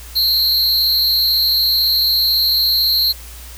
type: tone with amplitude modulation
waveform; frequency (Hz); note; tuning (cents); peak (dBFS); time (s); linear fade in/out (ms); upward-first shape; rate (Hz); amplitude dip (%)
square; 4186; C8; 0; -9; 0.15-3.13; 20; sine; 238; 90
effects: added 60 Hz sine -34 dBFS peak until 3.57 s + white hiss -38 dBFS RMS until 3.57 s